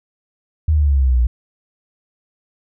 sine exponential sweep, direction down, 79.6 to 58.27 Hz, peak -11 dBFS, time 0.68-1.27 s, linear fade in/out 5 ms, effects none

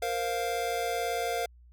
square chord, Bb suspended second, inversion none, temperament just, 466.2 / 524.4 / 699.2 Hz, Bb4 / C5 / F5, 0 / +4 / +2 cents, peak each -34 / -37 / -32 dBFS, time 0.02-1.46 s, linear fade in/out 5 ms, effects added 60 Hz sine -52 dBFS peak until 1.72 s

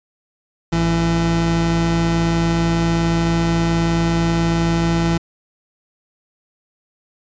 30% pulse tone pair together, 54.21 / 167.1 Hz, A1 / E3, -25 / +24 cents, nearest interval octave + perfect fifth, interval 1949 cents, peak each -21 / -13 dBFS, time 0.72-5.18 s, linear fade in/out 10 ms, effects resampled to 16000 Hz

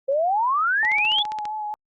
sine exponential sweep, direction up, 523.3 to 3520 Hz, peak -18 dBFS, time 0.08-1.23 s, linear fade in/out 10 ms
sine tone with vibrato, 850 Hz, G#5, 40 cents sharp, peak -26 dBFS, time 0.83-1.74 s, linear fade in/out 0 ms, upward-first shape sine, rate 4.5 Hz, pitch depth 27 cents each way
click train, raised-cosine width 0.2 ms, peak -18 dBFS, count 10, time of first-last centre 0.85-1.454 s, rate 14.9 Hz
effects Opus 32 kbps

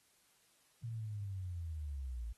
sine linear sweep, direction down, 118.1 to 53.8 Hz, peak -39 dBFS, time 0.83-2.33 s, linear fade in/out 10 ms, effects white hiss -71 dBFS RMS until 2.37 s + AAC 32 kbps

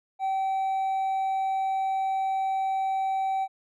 sine tone with hard clipping, 770 Hz, G5, 31 cents flat, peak -25 dBFS, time 0.19-3.48 s, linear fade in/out 50 ms, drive 2 dB, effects none

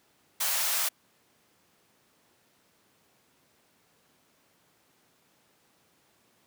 white high-pass noise, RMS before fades -28 dBFS, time 0.4-0.89 s, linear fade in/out 10 ms, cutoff 620 Hz, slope 24 dB/octave, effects pink hiss -66 dBFS RMS until 6.46 s + high-pass 150 Hz 12 dB/octave

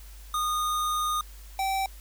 square tone pair in turn, 1229 / 774.2 Hz, D#6 / G5, -22 / -22 cents, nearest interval minor sixth, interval 800 cents, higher first, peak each -26 dBFS, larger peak neither, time 0.34-1.21 / 1.59-1.86 s, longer first, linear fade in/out 2 ms, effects added 50 Hz sine -43 dBFS peak until 2 s + white hiss -53 dBFS RMS until 2 s

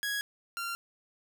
sawtooth tone pair in turn, 1661.2 / 1380.9 Hz, G#6 / F6, 0 / -20 cents, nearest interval minor third, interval 320 cents, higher first, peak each -27 / -30 dBFS, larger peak first, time 0.03-0.21 / 0.57-0.75 s, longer neither, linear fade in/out 0 ms, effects none

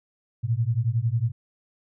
sine beating tone pair, 110.5 / 121.5 Hz, A2 / B2, +8 / -28 cents, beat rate 11 Hz, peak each -24 dBFS, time 0.43-1.32 s, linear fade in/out 20 ms, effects none

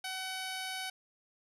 10% pulse tone with low-pass filter, 754 Hz, F#5, 32 cents sharp, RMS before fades -39 dBFS, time 0.04-0.9 s, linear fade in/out 5 ms, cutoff 9200 Hz, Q 1.7, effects none

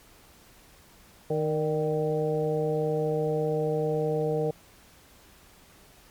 harmonic tone with a mistuned harmonic, 154.9 Hz, D#3, 7 cents flat, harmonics 1 / 2 / 3 / 4 / 5, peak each -30 / -36 / -26 / -33 / -37 dBFS, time 1.3-4.51 s, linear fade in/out 5 ms, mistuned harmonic 4, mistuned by -47 cents, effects pink hiss -55 dBFS RMS until 6.1 s + MP3 96 kbps

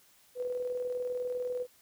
sine tone with tremolo, 496.1 Hz, B4, 8 cents sharp, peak -30 dBFS, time 0.35-1.67 s, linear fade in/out 50 ms, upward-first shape square, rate 20 Hz, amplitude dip 35%, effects white hiss -63 dBFS RMS until 1.81 s

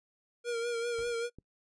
square tone with vibrato, 470 Hz, A#4, 14 cents sharp, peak -32 dBFS, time 0.44-1.3 s, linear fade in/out 50 ms, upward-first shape sine, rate 5.1 Hz, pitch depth 38 cents each way
brown noise with exponential decay, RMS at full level -44 dBFS, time 0.98-1.22 s, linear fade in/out 2 ms, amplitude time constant 51 ms
click, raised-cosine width 3 ms, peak -35 dBFS, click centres 1.386 s
effects noise-tail reverb RT60 0.1 s tail -24 dB re dry + resampled to 22050 Hz

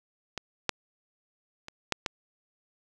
clicks, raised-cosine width 0.2 ms, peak -16 / -7 / -23 / -8 / -11 dBFS, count 5, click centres 0.377 / 0.693 / 1.684 / 1.923 / 2.062 s, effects none

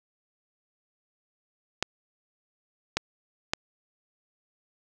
clicks, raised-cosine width 0.2 ms, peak -7 dBFS, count 3, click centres 1.826 / 2.97 / 3.535 s, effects none

